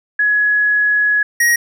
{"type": "tone pair in turn", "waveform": ["sine", "square"], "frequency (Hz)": [1683, 1889.1], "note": ["G#6", "A#6"], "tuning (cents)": [23, 23], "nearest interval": "major second", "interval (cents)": 200, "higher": "second", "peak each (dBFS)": -11, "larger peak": "neither", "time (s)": [[0.19, 1.23], [1.4, 1.56]], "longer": "first", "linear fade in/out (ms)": 5, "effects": []}